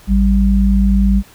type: tone pair together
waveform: sine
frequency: 54.95 / 196 Hz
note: A1 / G3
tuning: -2 / 0 cents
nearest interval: octave + minor seventh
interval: 2202 cents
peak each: -11 / -12 dBFS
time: 0.07-1.23 s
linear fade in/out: 50 ms
effects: pink hiss -44 dBFS RMS until 1.34 s